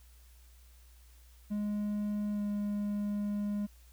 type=tone with pitch glide; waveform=triangle; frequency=207.7 to 205.7 Hz; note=G#3 to G#3; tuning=0 to -16 cents; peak=-29 dBFS; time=1.5-3.67 s; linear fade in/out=20 ms; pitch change=-16 cents; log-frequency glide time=2.33-2.41 s; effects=added 60 Hz sine -55 dBFS peak until 3.92 s + white hiss -65 dBFS RMS until 3.92 s

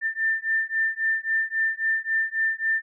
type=beating tone pair; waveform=sine; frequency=1787 / 1790.7 Hz; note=A6 / A6; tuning=+26 / +30 cents; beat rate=3.7 Hz; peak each=-25 dBFS; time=0.01-2.82 s; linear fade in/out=50 ms; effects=none

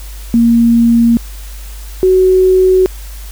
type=tone pair in turn; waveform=sine; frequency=233.1 / 373.1 Hz; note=A#3 / F#4; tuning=0 / +14 cents; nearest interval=minor sixth; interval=814 cents; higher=second; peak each=-5 dBFS; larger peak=neither; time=0.34-1.17 / 2.03-2.86 s; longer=neither; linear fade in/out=0 ms; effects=added 50 Hz sine -25 dBFS peak until 3.31 s + white hiss -36 dBFS RMS until 3.31 s

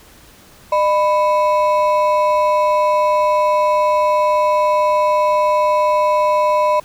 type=ring-modulated tone; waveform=triangle; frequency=800 Hz; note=G5; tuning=35 cents sharp; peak=-7 dBFS; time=0.72-6.8 s; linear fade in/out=5 ms; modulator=194 Hz; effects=pink hiss -45 dBFS RMS until 6.84 s

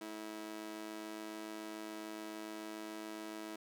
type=tone with amplitude modulation; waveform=sawtooth; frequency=324.2 Hz; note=E4; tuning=29 cents flat; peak=-36 dBFS; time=0.01-3.56 s; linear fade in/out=5 ms; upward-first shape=sine; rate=107 Hz; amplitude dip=85%; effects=none

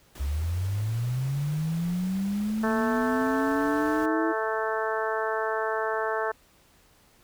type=noise; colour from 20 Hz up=pink; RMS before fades=-45 dBFS; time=0.15-4.06 s; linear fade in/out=5 ms
type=linear sweep; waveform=sine; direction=up; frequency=65.5 to 329.6 Hz; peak=-25 dBFS; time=0.19-4.33 s; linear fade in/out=20 ms
type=harmonic tone; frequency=220 Hz; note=A3; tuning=in tune; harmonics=2 / 3 / 4 / 5 / 6 / 7 / 8; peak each=-30 / -32 / -33 / -34 / -35 / -35 / -36 dBFS; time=2.63-6.32 s; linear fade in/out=10 ms
effects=pink hiss -60 dBFS RMS until 7.23 s

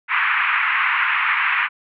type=band-pass noise; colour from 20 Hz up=white; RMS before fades=-19 dBFS; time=0.08-1.69 s; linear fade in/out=50 ms; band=1000 to 2500 Hz; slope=48 dB/octave; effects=none

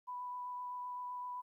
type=tone with vibrato; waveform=sine; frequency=990 Hz; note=B5; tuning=4 cents sharp; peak=-40 dBFS; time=0.07-1.42 s; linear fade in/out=20 ms; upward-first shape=triangle; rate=7.8 Hz; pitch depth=11 cents each way; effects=13-bit

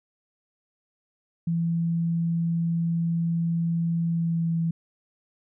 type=tone with pitch glide; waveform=sine; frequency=167.5 to 165.58 Hz; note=E3 to E3; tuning=+28 to +8 cents; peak=-22 dBFS; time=1.47-4.71 s; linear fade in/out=5 ms; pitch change=-20 cents; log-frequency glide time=4.08-4.58 s; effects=none

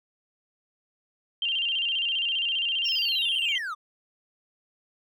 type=tone with vibrato; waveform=sine; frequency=2960 Hz; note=F#7; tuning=in tune; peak=-24 dBFS; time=1.42-3.58 s; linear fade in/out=2 ms; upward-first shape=square; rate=15 Hz; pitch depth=100 cents each way
type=linear sweep; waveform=triangle; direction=down; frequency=5588 to 1143 Hz; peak=-28 dBFS; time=2.84-3.75 s; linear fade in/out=20 ms
effects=none

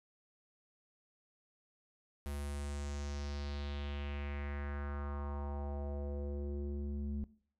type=tone with low-pass filter sweep; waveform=square; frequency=71.7 Hz; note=D2; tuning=41 cents flat; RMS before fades=-40 dBFS; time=2.26-7.24 s; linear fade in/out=0 ms; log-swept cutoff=12000 to 220 Hz; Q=2.8; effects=noise-tail reverb RT60 0.5 s tail -19 dB re dry

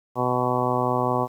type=harmonic tone; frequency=124.8 Hz; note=B2; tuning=19 cents sharp; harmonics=1 / 2 / 3 / 4 / 5 / 6 / 7 / 8 / 9; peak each=-29 / -29 / -29 / -29 / -29 / -29 / -29 / -29 / -29 dBFS; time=0.15-1.28 s; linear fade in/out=50 ms; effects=9-bit

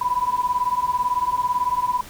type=beating tone pair; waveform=sine; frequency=982 / 1000 Hz; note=B5 / B5; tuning=-10 / +21 cents; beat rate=18 Hz; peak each=-22 dBFS; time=0.01-2.01 s; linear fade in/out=5 ms; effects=pink hiss -41 dBFS RMS until 2.09 s

